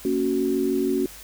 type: chord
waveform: sine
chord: F# major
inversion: first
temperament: just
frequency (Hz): 231.2 / 277.5 / 370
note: A#3 / C#4 / F#4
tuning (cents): -14 / +2 / 0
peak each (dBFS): -28 / -24 / -23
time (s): 0.05-1.06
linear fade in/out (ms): 2
effects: added 50 Hz sine -49 dBFS peak until 1.23 s + white hiss -43 dBFS RMS until 1.23 s